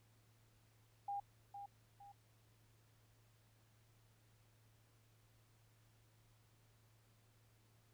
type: tone with echo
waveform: sine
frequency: 805 Hz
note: G5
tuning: 46 cents sharp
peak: -40 dBFS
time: 1.08-1.2 s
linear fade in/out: 5 ms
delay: 460 ms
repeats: 2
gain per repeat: -8 dB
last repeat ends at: 2.12 s
effects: added 111 Hz sine -70 dBFS peak until 7.93 s + pink hiss -75 dBFS RMS until 7.93 s